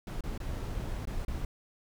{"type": "noise with dropouts", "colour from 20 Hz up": "brown", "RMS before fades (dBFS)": -35, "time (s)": [0.07, 1.45], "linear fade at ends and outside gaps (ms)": 2, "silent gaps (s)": [[0.208, 0.237], [0.378, 0.401], [1.054, 1.072], [1.25, 1.281]], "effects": []}